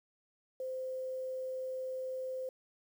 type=tone with quantisation; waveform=sine; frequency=518 Hz; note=C5; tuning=17 cents flat; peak=-36 dBFS; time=0.6-2.49 s; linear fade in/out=2 ms; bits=10; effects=none